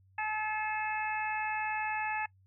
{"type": "harmonic tone with a mistuned harmonic", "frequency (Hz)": 430, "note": "A4", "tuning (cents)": -40, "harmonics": [2, 3, 4, 5, 6], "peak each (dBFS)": [-34, -46, -36, -42, -39], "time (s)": [0.18, 2.26], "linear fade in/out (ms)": 5, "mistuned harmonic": 6, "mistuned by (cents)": 15, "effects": ["noise-tail reverb RT60 0.1 s tail -22 dB re dry", "added 95 Hz sine -61 dBFS peak until 2.46 s"]}